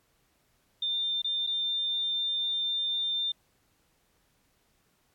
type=tone with dropouts; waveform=sine; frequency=3598 Hz; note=A7; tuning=38 cents sharp; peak=-27 dBFS; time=0.82-3.32 s; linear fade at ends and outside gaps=5 ms; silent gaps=1.219-1.244 / 1.467-1.472 s; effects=pink hiss -70 dBFS RMS until 5.14 s + AAC 64 kbps